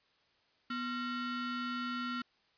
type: ring-modulated tone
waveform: 45% pulse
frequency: 810 Hz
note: G#5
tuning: 43 cents flat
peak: -32 dBFS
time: 0.7-2.22 s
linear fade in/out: 5 ms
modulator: 564 Hz
effects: white hiss -71 dBFS RMS until 2.57 s + resampled to 11025 Hz